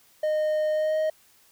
triangle tone with pitch glide, 615 to 625 Hz, D#5 to D#5, -20 to +8 cents, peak -20 dBFS, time 0.23-1.1 s, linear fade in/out 5 ms, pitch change +28 cents, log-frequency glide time 0.72-0.98 s, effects white hiss -59 dBFS RMS until 1.51 s

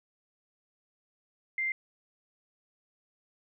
sine tone, 2093 Hz, C7, in tune, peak -28 dBFS, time 1.58-1.72 s, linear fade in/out 2 ms, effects none

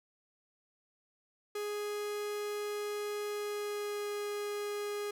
45% pulse tone with pitch glide, 415.3 to 412.7 Hz, G#4 to G#4, 0 to -11 cents, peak -35 dBFS, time 1.55-5.11 s, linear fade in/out 5 ms, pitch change -11 cents, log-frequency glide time 3.3-4.1 s, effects none

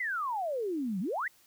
sine exponential two-way sweep, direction down then up, 2087 to 175 to 2087 Hz, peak -30 dBFS, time 0-1.28 s, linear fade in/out 5 ms, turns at 1 s, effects white hiss -63 dBFS RMS until 1.46 s

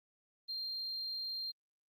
sine tone, 4186 Hz, C8, in tune, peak -36 dBFS, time 0.48-1.52 s, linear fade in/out 20 ms, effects tanh soft clip ceiling -35 dBFS + Opus 32 kbps

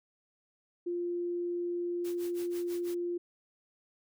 sine tone, 349.2 Hz, F4, in tune, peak -31 dBFS, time 0.86-3.18 s, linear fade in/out 10 ms
white noise with tremolo, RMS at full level -48 dBFS, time 2.04-2.95 s, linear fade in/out 10 ms, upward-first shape sine, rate 6.1 Hz, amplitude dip 95%
effects none

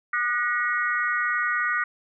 sine tone cluster, 1213 / 1464 / 1903 / 2182 Hz, D#6 / F#6 / A#6 / C#7, -44 / -19 / +35 / -28 cents, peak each -28 / -26 / -26 / -35 dBFS, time 0.13-1.84 s, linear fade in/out 5 ms, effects none

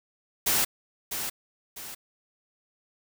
white noise with echo, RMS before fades -24 dBFS, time 0.46-0.65 s, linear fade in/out 10 ms, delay 650 ms, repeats 2, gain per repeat -8 dB, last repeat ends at 1.95 s, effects none

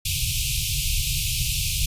pink band-stop noise, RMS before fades -24 dBFS, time 0.05-1.86 s, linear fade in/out 5 ms, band 150 to 2400 Hz, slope 96 dB/octave, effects resampled to 32000 Hz

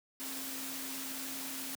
sine tone in noise, 267.3 Hz, C4, 37 cents sharp, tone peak -46 dBFS, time 0.2-1.75 s, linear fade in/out 0 ms, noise white, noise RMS -41 dBFS, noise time 0.2-1.75 s, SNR -8 dB, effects high-pass 150 Hz 12 dB/octave

